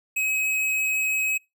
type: tone with hard clipping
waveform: sine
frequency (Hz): 2549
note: D#7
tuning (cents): +41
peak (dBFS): -23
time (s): 0.16-1.38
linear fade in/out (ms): 10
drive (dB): 16
effects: noise-tail reverb RT60 0.2 s tail -23 dB re dry